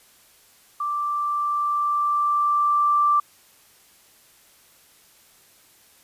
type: tone with level ramp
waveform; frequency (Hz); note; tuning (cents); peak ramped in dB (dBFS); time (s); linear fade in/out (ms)
sine; 1174.7; D6; 0; -23 to -15; 0.8-3.2; 5
effects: white hiss -55 dBFS RMS until 6.03 s + resampled to 32000 Hz